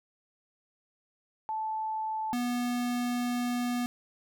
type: tone pair in turn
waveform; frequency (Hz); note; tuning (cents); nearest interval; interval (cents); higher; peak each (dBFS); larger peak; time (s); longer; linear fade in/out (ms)
sine / square; 874 / 243.8; A5 / B3; -12 / -22; octave + minor seventh; 2210; first; -30 / -29; second; 1.49-2.33 / 2.33-3.86; second; 0
effects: none